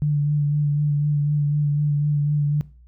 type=tone with vibrato; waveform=sine; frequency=146.83 Hz; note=D3; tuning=in tune; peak=-17 dBFS; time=0.02-2.61 s; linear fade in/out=0 ms; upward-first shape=sine; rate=4 Hz; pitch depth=23 cents each way; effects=noise-tail reverb RT60 0.4 s tail -20 dB re dry + added 60 Hz sine -46 dBFS peak until 2.87 s